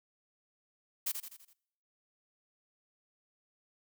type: noise with echo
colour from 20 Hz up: blue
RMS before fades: -33 dBFS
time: 1.06-1.12 s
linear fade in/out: 10 ms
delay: 83 ms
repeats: 5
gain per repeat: -6 dB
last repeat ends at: 1.535 s
effects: noise-tail reverb RT60 0.8 s tail -25 dB re dry